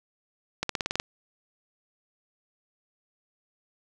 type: accelerating click train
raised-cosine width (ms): 0.2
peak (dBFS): -10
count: 8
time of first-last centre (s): 0.63-0.999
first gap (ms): 63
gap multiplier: 0.94
effects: none